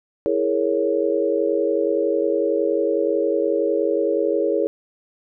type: chord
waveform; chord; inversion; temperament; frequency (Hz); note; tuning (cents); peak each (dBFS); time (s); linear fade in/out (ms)
sine; A# half-diminished seventh; second; equal; 329.6 / 415.3 / 466.2 / 554.4; E4 / G#4 / A#4 / C#5; 0 / 0 / 0 / 0; -24 / -22 / -23 / -23; 0.26-4.67; 0
effects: none